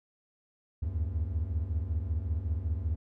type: tone cluster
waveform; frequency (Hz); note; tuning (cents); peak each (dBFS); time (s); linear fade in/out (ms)
triangle; 73.4 / 78.7 / 93.4; D2 / D#2 / F#2; 0 / +20 / +17; -31 / -32 / -32; 0.82-2.96; 10
effects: none